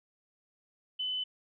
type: tone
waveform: sine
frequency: 3018 Hz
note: F#7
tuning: 34 cents sharp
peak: -31 dBFS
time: 0.99-1.24 s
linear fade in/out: 10 ms
effects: none